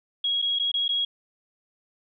sine tone with dropouts, 3307 Hz, G#7, 8 cents flat, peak -22 dBFS, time 0.24-1.05 s, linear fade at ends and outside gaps 5 ms, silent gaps 0.418-0.423 / 0.589-0.596 / 0.717-0.74 / 0.881-0.89 s, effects none

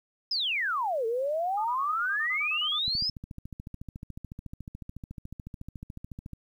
sine exponential two-way sweep, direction down then up, 5274 to 440 to 5274 Hz, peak -26 dBFS, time 0.31-3.1 s, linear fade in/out 5 ms, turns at 1.06 s
sine tone bursts, 1227 Hz, D#6, 25 cents flat, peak -35 dBFS, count 12, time 1.57-2.791 s, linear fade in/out 10 ms, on 77 ms, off 27 ms
click train, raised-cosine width 5 ms, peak -27 dBFS, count 49, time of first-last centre 2.88-6.333 s, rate 13.9 Hz
effects 10-bit

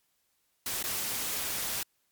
white noise with dropouts, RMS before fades -33 dBFS, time 0.66-1.83 s, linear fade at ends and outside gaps 2 ms, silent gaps 0.827-0.839 s, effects white hiss -74 dBFS RMS until 2.11 s + MP3 96 kbps

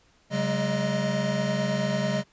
square tone cluster, 136.9 / 189.7 / 209.7 / 620 Hz, C#3 / F#3 / G#3 / D#5, -21 / +43 / +17 / -6 cents, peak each -31 / -30 / -31 / -30 dBFS, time 0.3-2.24 s, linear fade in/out 50 ms, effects pink hiss -62 dBFS RMS until 2.32 s + resampled to 16000 Hz

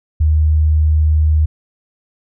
sine tone, 77.2 Hz, D#2, 13 cents flat, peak -9 dBFS, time 0.2-1.46 s, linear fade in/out 10 ms, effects none

